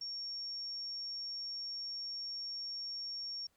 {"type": "tone", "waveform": "sine", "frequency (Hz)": 5520, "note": "F8", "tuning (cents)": -21, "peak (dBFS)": -39, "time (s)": [0.01, 3.47], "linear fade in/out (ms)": 5, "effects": ["pink hiss -75 dBFS RMS until 3.56 s"]}